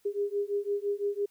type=beating tone pair; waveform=sine; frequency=403.2 / 409.1 Hz; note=G4 / G#4; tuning=+49 / -26 cents; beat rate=5.9 Hz; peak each=-31 dBFS; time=0.05-1.26 s; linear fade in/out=10 ms; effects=white hiss -68 dBFS RMS until 1.3 s